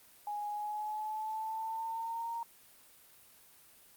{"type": "tone with pitch glide", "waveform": "sine", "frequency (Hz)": [830.6, 926.9], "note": ["G#5", "A#5"], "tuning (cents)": [0, -10], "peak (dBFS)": -35, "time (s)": [0.27, 2.43], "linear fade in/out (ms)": 2, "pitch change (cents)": 190, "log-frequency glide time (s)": [0.5, 2.32], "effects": ["white hiss -60 dBFS RMS until 3.96 s", "Opus 32 kbps"]}